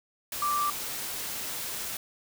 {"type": "tone in noise", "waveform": "sine", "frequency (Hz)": 1174.7, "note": "D6", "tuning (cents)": 0, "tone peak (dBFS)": -25, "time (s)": [0.42, 0.7], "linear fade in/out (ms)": 2, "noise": "white", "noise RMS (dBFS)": -35, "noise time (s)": [0.32, 1.97], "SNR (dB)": 7, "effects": []}